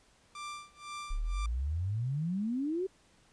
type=tone with tremolo; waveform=sawtooth; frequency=1181 Hz; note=D6; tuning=9 cents sharp; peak=-35 dBFS; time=0.35-1.46 s; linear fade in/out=2 ms; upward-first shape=sine; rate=2 Hz; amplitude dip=95%
type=exponential sweep; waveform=sine; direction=up; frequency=32.7 to 392 Hz; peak=-30 dBFS; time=1.1-2.87 s; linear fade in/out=10 ms
effects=pink hiss -65 dBFS RMS until 3.32 s + resampled to 22050 Hz